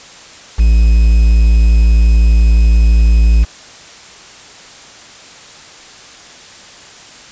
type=tone with quantisation; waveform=triangle; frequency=55.9 Hz; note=A1; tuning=28 cents sharp; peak=-3 dBFS; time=0.58-3.45 s; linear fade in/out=20 ms; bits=5; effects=white hiss -36 dBFS RMS until 7.31 s + resampled to 16000 Hz